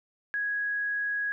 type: tone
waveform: sine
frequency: 1661.2 Hz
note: G#6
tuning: in tune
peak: -27 dBFS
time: 0.34-1.32 s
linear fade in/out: 0 ms
effects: none